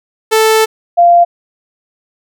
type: tone pair in turn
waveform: sawtooth / sine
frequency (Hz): 440 / 693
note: A4 / F5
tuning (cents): 0 / -14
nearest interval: minor sixth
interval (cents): 786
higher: second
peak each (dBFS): -3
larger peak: neither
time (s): 0.31-0.66 / 0.97-1.25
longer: first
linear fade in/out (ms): 20
effects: none

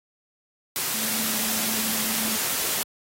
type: tone in noise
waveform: sine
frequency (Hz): 220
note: A3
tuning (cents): 0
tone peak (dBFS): -34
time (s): 0.94-2.36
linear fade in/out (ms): 0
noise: white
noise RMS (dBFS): -26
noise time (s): 0.76-2.83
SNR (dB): -11
effects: high-pass 100 Hz 12 dB/octave + AAC 48 kbps

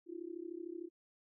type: tone with amplitude modulation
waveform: sine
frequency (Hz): 341.5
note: F4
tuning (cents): -39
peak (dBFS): -38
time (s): 0.06-0.9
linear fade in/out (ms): 50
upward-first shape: sine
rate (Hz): 33.3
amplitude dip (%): 95
effects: none

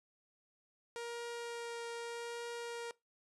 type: tone with vibrato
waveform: sawtooth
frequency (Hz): 470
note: A#4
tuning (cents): +14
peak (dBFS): -37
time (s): 0.96-2.91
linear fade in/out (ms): 0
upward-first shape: triangle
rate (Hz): 0.82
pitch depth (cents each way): 10
effects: noise-tail reverb RT60 0.2 s tail -22 dB re dry + resampled to 24000 Hz

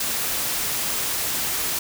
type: noise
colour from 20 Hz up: white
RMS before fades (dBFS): -25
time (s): 0-1.79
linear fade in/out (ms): 5
effects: none

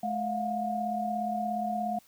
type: tone cluster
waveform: sine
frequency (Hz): 213.6 / 679 / 716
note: G#3 / F5 / F5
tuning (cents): +49 / -49 / +43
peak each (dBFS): -34 / -38 / -30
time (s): 0.03-1.99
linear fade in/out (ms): 5
effects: white hiss -61 dBFS RMS until 2.07 s

